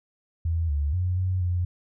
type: tone with pitch steps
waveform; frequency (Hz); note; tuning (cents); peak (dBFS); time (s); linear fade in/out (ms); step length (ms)
sine; 82.7 / 72.3 / 90.5 / 92.5 / 88.9; E2 / D2 / F#2 / F#2 / F2; +6 / -27 / -38 / 0 / +31; -22; 0.45-1.65; 5; 240
effects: none